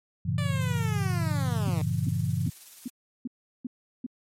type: chord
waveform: sine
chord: G diminished seventh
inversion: none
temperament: just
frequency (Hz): 98 / 117.6 / 141.12 / 169.34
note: G2 / Bb2 / Db3 / Fb3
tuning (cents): 0 / +16 / +31 / +47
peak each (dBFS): -30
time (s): 0.25-2.5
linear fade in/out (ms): 10
type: linear sweep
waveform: 10% pulse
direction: down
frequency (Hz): 592 to 146.9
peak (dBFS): -26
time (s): 0.38-1.82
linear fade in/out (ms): 2
type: noise with tremolo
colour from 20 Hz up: blue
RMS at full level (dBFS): -44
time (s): 0.61-2.9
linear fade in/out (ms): 5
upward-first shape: triangle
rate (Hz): 19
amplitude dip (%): 45
type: tone bursts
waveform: sine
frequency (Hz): 247.6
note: B3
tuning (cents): +5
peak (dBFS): -29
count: 7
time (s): 1.67-4.065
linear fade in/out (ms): 5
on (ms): 25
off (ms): 370
effects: low-pass 12000 Hz 12 dB/octave + MP3 64 kbps